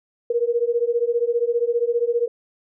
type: beating tone pair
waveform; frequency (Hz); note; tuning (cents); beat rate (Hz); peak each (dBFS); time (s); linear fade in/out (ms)
sine; 466.2 / 481.2; A#4 / B4; 0 / -45; 15; -21; 0.3-2.28; 5
effects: none